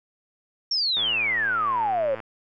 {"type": "exponential sweep", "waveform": "sine", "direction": "down", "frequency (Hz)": [5588, 521], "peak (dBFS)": -21, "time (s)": [0.71, 2.15], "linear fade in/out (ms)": 5}
{"type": "click train", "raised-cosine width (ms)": 0.5, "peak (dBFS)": -22, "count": 139, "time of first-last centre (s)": [0.97, 2.202], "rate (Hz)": 112}
{"effects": []}